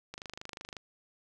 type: click train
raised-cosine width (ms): 0.2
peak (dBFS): -24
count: 17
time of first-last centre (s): 0.14-0.767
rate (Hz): 25.5
effects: none